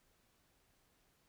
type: silence
effects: pink hiss -74 dBFS RMS until 1.28 s